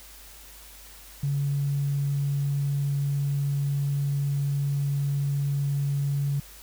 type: tone with tanh clipping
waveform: triangle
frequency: 141.1 Hz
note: C#3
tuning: 31 cents sharp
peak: -23 dBFS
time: 1.23-6.4 s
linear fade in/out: 5 ms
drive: 4 dB
effects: added 50 Hz sine -50 dBFS peak until 6.62 s + white hiss -48 dBFS RMS until 6.62 s